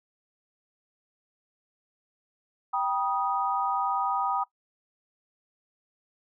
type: chord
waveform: sine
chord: G augmented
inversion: none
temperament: equal with one note detuned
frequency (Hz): 784 / 965.8 / 1244.5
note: G5 / B5 / D#6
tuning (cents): 0 / -39 / 0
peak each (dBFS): -29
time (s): 2.73-4.44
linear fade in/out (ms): 10
effects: noise-tail reverb RT60 0.1 s tail -20 dB re dry